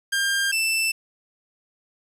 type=tone pair in turn; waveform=sawtooth; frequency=1600 / 2657 Hz; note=G6 / E7; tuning=+35 / +13 cents; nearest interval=major sixth; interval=878 cents; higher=second; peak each=-17 dBFS; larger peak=neither; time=0.12-0.52 / 0.52-0.92 s; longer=neither; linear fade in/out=10 ms; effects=resampled to 32000 Hz + 8-bit